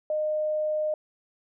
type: tone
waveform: sine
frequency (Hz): 613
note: D#5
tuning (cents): -26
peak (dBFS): -24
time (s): 0.1-0.94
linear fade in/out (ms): 2
effects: none